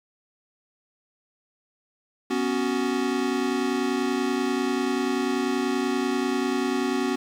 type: chord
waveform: square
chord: B suspended second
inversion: none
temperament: equal with one note detuned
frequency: 246.9 / 277.2 / 372.4 Hz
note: B3 / C#4 / F#4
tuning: 0 / 0 / +11 cents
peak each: -28 dBFS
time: 2.3-7.16 s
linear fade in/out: 10 ms
effects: low-pass 7000 Hz 12 dB/octave + 8-bit